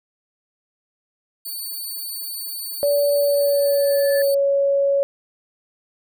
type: tone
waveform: 5% pulse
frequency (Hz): 4504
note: C#8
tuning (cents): +27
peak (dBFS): -21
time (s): 1.45-4.35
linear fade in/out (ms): 10
type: tone with pitch glide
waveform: sine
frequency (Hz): 575 to 557.3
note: D5 to C#5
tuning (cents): -37 to +9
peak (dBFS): -15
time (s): 2.83-5.03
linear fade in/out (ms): 0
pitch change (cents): -54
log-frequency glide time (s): 3.09-4.29
type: tone with exponential growth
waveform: sine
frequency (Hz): 1741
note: A6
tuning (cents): -19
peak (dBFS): -25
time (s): 3.25-4.22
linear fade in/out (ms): 2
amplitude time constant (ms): 210
effects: none